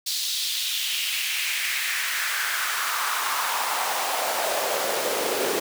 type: noise with high-pass filter sweep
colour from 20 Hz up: pink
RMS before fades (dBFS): -26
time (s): 0.06-5.6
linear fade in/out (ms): 10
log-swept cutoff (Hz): 4300 to 390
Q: 2.7
effects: none